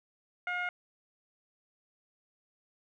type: tone with low-pass filter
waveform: 15% pulse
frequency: 715 Hz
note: F5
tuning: 41 cents sharp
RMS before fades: -34 dBFS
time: 0.47-0.69 s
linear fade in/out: 2 ms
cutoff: 1900 Hz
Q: 3.2
effects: none